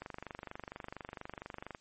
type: click train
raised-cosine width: 0.5 ms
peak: -27 dBFS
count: 43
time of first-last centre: 0.02-1.748 s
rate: 24.3 Hz
effects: white hiss -69 dBFS RMS until 1.8 s + MP3 32 kbps